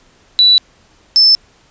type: tone pair in turn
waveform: sine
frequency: 3951 / 5274 Hz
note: B7 / E8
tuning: 0 / 0 cents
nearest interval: perfect fourth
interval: 500 cents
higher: second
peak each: -5 / -5 dBFS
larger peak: neither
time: 0.39-0.58 / 1.16-1.35 s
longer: neither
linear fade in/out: 0 ms
effects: pink hiss -50 dBFS RMS until 1.7 s + resampled to 16000 Hz